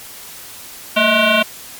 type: tone with frequency modulation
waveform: sine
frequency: 1046.5 Hz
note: C6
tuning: in tune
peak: -10 dBFS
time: 0.96-1.43 s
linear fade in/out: 10 ms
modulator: 424 Hz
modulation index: 5.3
effects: white hiss -35 dBFS RMS until 1.79 s + MP3 96 kbps